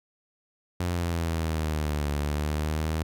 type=exponential two-way sweep; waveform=sawtooth; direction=down then up; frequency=89 to 72.4 to 79.9 Hz; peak=-22 dBFS; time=0.8-3.03 s; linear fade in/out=5 ms; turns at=2.13 s; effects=none